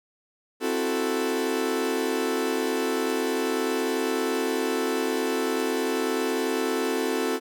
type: chord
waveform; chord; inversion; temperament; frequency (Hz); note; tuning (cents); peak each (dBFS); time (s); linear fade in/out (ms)
40% pulse; F# half-diminished seventh; second; equal; 261.6 / 329.6 / 370 / 440; C4 / E4 / F#4 / A4; 0 / 0 / 0 / 0; -29 / -31 / -29 / -27; 0.6-7.4; 50
effects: none